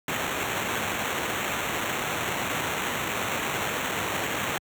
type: noise with sample-and-hold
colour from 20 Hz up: violet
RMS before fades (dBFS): -29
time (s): 0.08-4.58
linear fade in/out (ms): 2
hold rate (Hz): 4900
effects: high-pass 80 Hz 12 dB/octave